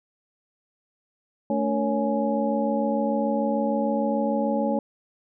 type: tone cluster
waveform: sine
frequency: 220.2 / 286.9 / 462.7 / 557 / 837 Hz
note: A3 / D4 / A#4 / C#5 / G#5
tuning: +2 / -40 / -13 / +8 / +13 cents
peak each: -25 / -29 / -34 / -26 / -30 dBFS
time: 1.5-4.79 s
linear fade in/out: 2 ms
effects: none